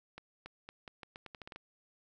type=accelerating click train; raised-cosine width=0.3 ms; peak=-30 dBFS; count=12; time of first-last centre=0.18-1.56 s; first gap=280 ms; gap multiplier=0.82; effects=none